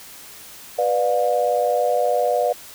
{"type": "chord", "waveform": "sine", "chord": "B diminished", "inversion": "none", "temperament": "just", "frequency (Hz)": [493.9, 592.7, 711.2], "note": ["B4", "D5", "F5"], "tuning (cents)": [0, 16, 31], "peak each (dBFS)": -21, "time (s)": [0.78, 2.53], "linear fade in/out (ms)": 10, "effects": ["white hiss -41 dBFS RMS until 2.74 s"]}